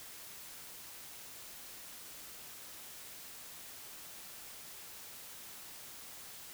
silence, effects white hiss -50 dBFS RMS until 6.53 s

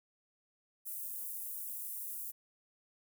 pink high-pass noise, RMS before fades -42 dBFS, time 0.85-2.32 s, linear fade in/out 20 ms, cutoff 11000 Hz, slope 24 dB/octave, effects none

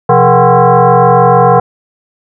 sine tone with frequency modulation, 127.7 Hz, C3, 42 cents flat, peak -3 dBFS, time 0.09-1.6 s, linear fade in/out 5 ms, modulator 302 Hz, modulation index 3.2, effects none

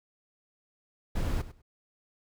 brown noise with echo, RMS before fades -29 dBFS, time 1.15-1.42 s, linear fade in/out 10 ms, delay 100 ms, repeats 2, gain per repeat -15 dB, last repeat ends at 1.62 s, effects none

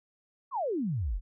sine exponential sweep, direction down, 1174.7 to 35.48 Hz, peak -28 dBFS, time 0.51-1.21 s, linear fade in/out 50 ms, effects none

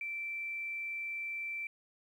sine tone with quantisation, 2338 Hz, D7, 8 cents flat, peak -36 dBFS, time 0.01-1.67 s, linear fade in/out 2 ms, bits 11, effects none

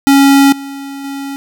square tone with level steps, 276.8 Hz, C#4, 2 cents flat, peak -5 / -24 / -21 dBFS, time 0.07-1.36 s, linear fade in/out 0 ms, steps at 0.52 / 1.04 s, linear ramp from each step 5 ms, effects none

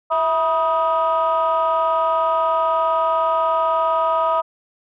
sine tone cluster, 653 / 970 / 1251 Hz, E5 / B5 / D#6, -17 / -31 / +9 cents, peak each -19 dBFS, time 0.1-4.42 s, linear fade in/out 20 ms, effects tanh soft clip ceiling -10 dBFS

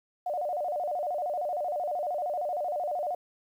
sine tone with vibrato, 654 Hz, E5, 14 cents flat, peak -28 dBFS, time 0.26-3.15 s, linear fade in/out 5 ms, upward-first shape square, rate 13 Hz, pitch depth 170 cents each way, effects 10-bit

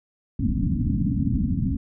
white low-pass noise, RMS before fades -23 dBFS, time 0.39-1.77 s, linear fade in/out 5 ms, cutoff 280 Hz, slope 96 dB/octave, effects none

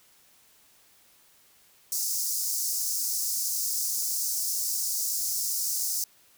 pink high-pass noise, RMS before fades -29 dBFS, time 1.92-6.04 s, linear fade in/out 2 ms, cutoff 5100 Hz, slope 48 dB/octave, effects white hiss -60 dBFS RMS until 6.37 s

